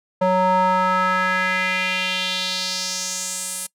square tone with band-pass filter sweep, 185 Hz, F#3, in tune, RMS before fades -21 dBFS, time 0.21-3.67 s, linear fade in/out 10 ms, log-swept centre 700 to 9900 Hz, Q 2.8, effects noise-tail reverb RT60 0.1 s tail -23 dB re dry

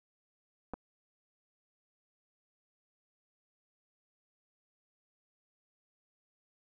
clicks, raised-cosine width 1 ms, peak -25 / -28 dBFS, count 2, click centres 0.736 / 0.74 s, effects none

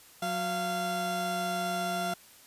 30% pulse tone pair together, 182.5 / 690.6 Hz, F#3 / F5, -24 / -20 cents, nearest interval octave + major seventh, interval 2304 cents, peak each -33 / -28 dBFS, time 0.22-2.14 s, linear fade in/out 5 ms, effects white hiss -55 dBFS RMS until 2.46 s + resampled to 32000 Hz

